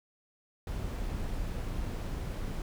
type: noise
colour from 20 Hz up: brown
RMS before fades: -35 dBFS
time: 0.67-2.62 s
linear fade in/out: 2 ms
effects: none